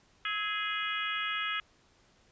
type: harmonic tone with a mistuned harmonic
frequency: 415.3 Hz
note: G#4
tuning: in tune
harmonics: 3 / 4 / 5 / 6 / 7 / 8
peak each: -36 / -37 / -38 / -39 / -39 / -40 dBFS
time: 0.25-1.6 s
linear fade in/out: 2 ms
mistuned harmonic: 3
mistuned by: +59 cents
effects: pink hiss -65 dBFS RMS until 2.31 s + resampled to 16000 Hz